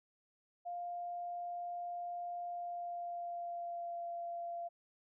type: tone with pitch glide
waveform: sine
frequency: 701 to 688.2 Hz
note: F5 to F5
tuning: +6 to -26 cents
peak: -39 dBFS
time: 0.65-4.69 s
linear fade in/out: 20 ms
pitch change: -32 cents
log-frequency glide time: 2.47-4.05 s
effects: none